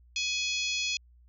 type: harmonic tone with a mistuned harmonic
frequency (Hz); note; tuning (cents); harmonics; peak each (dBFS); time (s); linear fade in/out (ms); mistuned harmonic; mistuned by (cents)
840; G#5; +19; 3 / 4 / 5 / 6 / 7 / 8; -32 / -34 / -36 / -38 / -39 / -40; 0.16-0.97; 2; 5; +38
effects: added 60 Hz sine -55 dBFS peak until 1.28 s